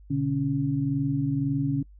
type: tone cluster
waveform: sine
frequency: 121.4 / 143.3 / 277.3 Hz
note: B2 / D3 / C#4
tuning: -29 / -42 / +1 cents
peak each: -32 / -26 / -26 dBFS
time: 0.1-1.83 s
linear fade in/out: 10 ms
effects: noise-tail reverb RT60 0.1 s tail -25 dB re dry + added 50 Hz sine -47 dBFS peak until 1.99 s